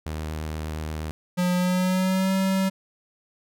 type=tone with vibrato; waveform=sawtooth; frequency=77.78 Hz; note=D#2; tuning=in tune; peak=-25 dBFS; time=0.06-1.11 s; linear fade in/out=0 ms; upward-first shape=sine; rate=8.5 Hz; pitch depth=17 cents each way
type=tone with pitch glide; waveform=square; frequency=179.4 to 191.17 Hz; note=F3 to G3; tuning=+47 to -43 cents; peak=-21 dBFS; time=1.37-2.7 s; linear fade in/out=20 ms; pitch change=+110 cents; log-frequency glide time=1.55-2.33 s
effects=none